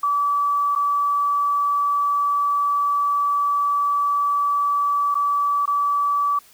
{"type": "tone with dropouts", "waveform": "sine", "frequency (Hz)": 1151, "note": "D6", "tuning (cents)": -35, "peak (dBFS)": -17, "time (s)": [0.03, 6.39], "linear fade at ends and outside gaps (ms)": 5, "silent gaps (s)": [[0.752, 0.759], [5.144, 5.152], [5.657, 5.676]], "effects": ["white hiss -51 dBFS RMS until 6.53 s"]}